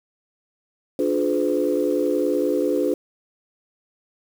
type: chord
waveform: sine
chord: D diminished seventh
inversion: none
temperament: just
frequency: 293.7 / 352.4 / 422.9 / 507.5 Hz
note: D4 / F4 / Ab4 / Cb5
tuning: 0 / +16 / +31 / +47 cents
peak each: -23 / -24 / -24 / -23 dBFS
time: 0.99-2.94 s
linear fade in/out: 2 ms
effects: tanh soft clip ceiling -9 dBFS + 7-bit